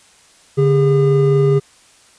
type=tone pair together; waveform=triangle; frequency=143.2 / 405 Hz; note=D3 / G#4; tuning=-43 / -43 cents; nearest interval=octave + tritone; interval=1800 cents; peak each=-11 dBFS; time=0.57-1.6 s; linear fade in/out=20 ms; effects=white hiss -49 dBFS RMS until 2.18 s + resampled to 22050 Hz